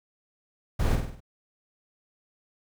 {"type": "noise with echo", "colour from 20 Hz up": "brown", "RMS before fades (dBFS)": -24, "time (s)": [0.79, 0.96], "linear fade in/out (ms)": 10, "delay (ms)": 49, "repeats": 5, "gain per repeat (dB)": -5, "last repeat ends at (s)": 1.205, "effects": []}